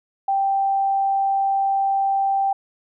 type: tone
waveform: sine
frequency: 784 Hz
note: G5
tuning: in tune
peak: -17 dBFS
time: 0.28-2.53 s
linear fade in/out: 5 ms
effects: none